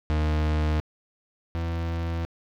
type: tone pair in turn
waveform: 40% pulse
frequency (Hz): 76.7 / 83.55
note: D#2 / E2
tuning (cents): -24 / +24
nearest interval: minor second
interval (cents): 148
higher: second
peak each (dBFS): -21 / -26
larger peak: first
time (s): 0.1-0.8 / 1.55-2.25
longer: neither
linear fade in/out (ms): 0
effects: low-pass 4000 Hz 12 dB/octave + 8-bit